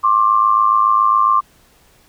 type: tone pair together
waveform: sine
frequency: 1064.8 / 1172 Hz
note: C6 / D6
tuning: +30 / -4 cents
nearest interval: major second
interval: 166 cents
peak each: -13 dBFS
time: 0.03-1.41 s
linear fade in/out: 20 ms
effects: pink hiss -52 dBFS RMS until 2.08 s